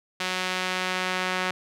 sawtooth tone with band-pass filter sweep, 184.3 Hz, F#3, 7 cents flat, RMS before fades -28 dBFS, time 0.2-1.51 s, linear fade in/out 5 ms, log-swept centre 3000 to 2000 Hz, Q 0.86, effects none

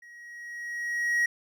triangle tone with level ramp, 1900 Hz, A#6, 33 cents sharp, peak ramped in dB -46 to -19 dBFS, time 0.02-1.26 s, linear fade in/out 5 ms, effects none

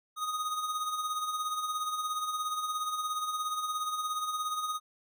square tone with tremolo, 1244.5 Hz, D#6, in tune, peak -30 dBFS, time 0.16-4.8 s, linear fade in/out 50 ms, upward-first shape sine, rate 17 Hz, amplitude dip 50%, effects none

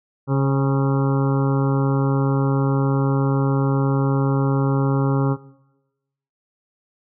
harmonic tone with a mistuned harmonic, 137 Hz, C#3, 20 cents flat, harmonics 1 / 2 / 3 / 4 / 6 / 7 / 8 / 9 / 10, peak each -17 / -23 / -27 / -29 / -33 / -34 / -35 / -36 / -37 dBFS, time 0.27-5.37 s, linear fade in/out 50 ms, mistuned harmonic 4, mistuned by -24 cents, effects noise-tail reverb RT60 1.0 s tail -19 dB re dry

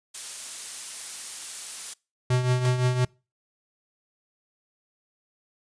blue noise, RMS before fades -33 dBFS, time 0.14-1.94 s, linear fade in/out 10 ms
square tone with tremolo, 125.7 Hz, B2, 31 cents sharp, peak -19 dBFS, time 2.3-3.05 s, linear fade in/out 5 ms, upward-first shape triangle, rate 5.8 Hz, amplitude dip 65%
pink noise with exponential decay, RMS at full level -30 dBFS, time 2.65-2.74 s, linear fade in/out 1 ms, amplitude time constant 19 ms
effects noise-tail reverb RT60 0.3 s tail -25 dB re dry + resampled to 22050 Hz

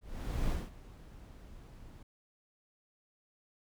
brown noise with ADSR envelope, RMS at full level -32 dBFS, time 0.01-2.03 s, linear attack 480 ms, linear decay 210 ms, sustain -19 dB, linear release 5 ms, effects none

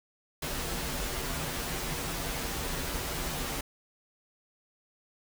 pink noise with comb filter, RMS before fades -34 dBFS, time 0.42-3.61 s, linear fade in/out 5 ms, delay 9.6 ms, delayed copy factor -0.65, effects none

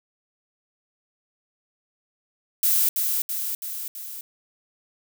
violet noise with echo, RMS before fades -20 dBFS, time 2.63-2.89 s, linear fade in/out 2 ms, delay 330 ms, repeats 4, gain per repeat -4 dB, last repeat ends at 4.21 s, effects none

